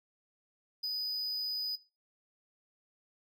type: tone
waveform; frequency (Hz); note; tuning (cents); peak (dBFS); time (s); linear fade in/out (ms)
triangle; 4978; D#8; 0; -31; 0.83-1.76; 10
effects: noise-tail reverb RT60 0.3 s tail -19 dB re dry